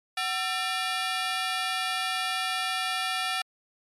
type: ring-modulated tone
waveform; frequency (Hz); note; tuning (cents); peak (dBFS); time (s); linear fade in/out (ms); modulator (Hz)
15% pulse; 1046.5; C6; 0; -17; 0.17-3.42; 5; 296
effects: low-pass 10000 Hz 12 dB/octave + MP3 96 kbps